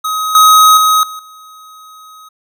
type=tone with level steps; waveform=square; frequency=1265 Hz; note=D#6; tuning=28 cents sharp; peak=-15 / -4 / -8 / -25 / -35 dBFS; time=0.04-2.29 s; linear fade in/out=10 ms; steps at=0.35 / 0.77 / 1.03 / 1.19 s; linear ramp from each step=2 ms; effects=none